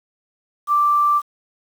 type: tone with quantisation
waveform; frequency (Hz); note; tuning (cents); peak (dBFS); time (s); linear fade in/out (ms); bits
sine; 1174.7; D6; 0; -13; 0.67-1.22; 50; 7
effects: none